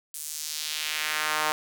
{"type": "tone with high-pass filter sweep", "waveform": "sawtooth", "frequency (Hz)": 153.4, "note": "D#3", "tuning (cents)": -24, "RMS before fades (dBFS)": -30, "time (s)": [0.14, 1.52], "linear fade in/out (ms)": 0, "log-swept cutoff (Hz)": [9200, 900], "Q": 1.3, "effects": []}